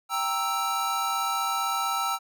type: chord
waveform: square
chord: E diminished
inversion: first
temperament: equal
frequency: 784 / 932.3 / 1318.5 Hz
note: G5 / Bb5 / E6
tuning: 0 / 0 / 0 cents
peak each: -32 / -33 / -28 dBFS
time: 0.09-2.19 s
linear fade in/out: 50 ms
effects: none